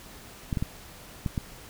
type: clicks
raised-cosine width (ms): 5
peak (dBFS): -15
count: 5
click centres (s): 0.528 / 0.572 / 0.625 / 1.262 / 1.378
effects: pink hiss -47 dBFS RMS until 1.69 s